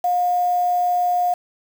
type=tone with quantisation; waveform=sine; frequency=714 Hz; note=F5; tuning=38 cents sharp; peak=-16 dBFS; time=0.04-1.34 s; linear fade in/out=5 ms; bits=6; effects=none